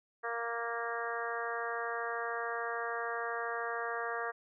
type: harmonic tone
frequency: 233.1 Hz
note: A#3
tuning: in tune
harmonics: 2 / 3 / 4 / 5 / 6 / 7 / 8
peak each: -40 / -41 / -45 / -40 / -44 / -41 / -44 dBFS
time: 0.23-4.32 s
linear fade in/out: 20 ms
effects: none